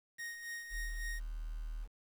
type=tone with tremolo; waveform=45% pulse; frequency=1864.7 Hz; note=A#6; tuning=in tune; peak=-40 dBFS; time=0.18-1.2 s; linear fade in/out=20 ms; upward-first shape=sine; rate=3.6 Hz; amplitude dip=55%
type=tone; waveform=sine; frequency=39.03 Hz; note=D#1; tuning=6 cents sharp; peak=-38 dBFS; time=0.7-1.88 s; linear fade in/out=50 ms
effects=10-bit